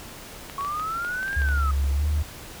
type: clicks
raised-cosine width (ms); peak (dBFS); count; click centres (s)
0.3; -21; 10; 0.498 / 0.609 / 0.648 / 0.797 / 1.048 / 1.23 / 1.28 / 1.33 / 1.419 / 1.488
type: linear two-way sweep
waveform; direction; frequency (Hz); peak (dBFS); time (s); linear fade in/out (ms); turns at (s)
sine; up then down; 1098 to 1637 to 1248; -26; 0.58-1.71; 2; 1.38
type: tone with pitch glide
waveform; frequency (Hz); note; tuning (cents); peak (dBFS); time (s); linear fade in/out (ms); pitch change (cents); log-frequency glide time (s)
sine; 69.3 to 75.14; C#2 to D2; 0 to +40; -20; 1.36-2.23; 10; +140; 1.95-2.04
effects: pink hiss -41 dBFS RMS until 2.6 s